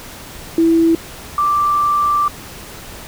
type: tone pair in turn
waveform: sine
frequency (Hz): 329.6 / 1174.6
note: E4 / D6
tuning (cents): 0 / 0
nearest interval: octave + minor seventh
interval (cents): 2200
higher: second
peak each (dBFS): -9 / -12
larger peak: first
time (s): 0.58-0.95 / 1.38-2.28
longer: second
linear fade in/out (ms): 2
effects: pink hiss -34 dBFS RMS until 3.07 s